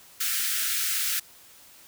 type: high-pass noise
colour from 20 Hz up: white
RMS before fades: -27 dBFS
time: 0.2-1.2 s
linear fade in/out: 10 ms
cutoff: 1300 Hz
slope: 96 dB/octave
effects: white hiss -52 dBFS RMS until 1.87 s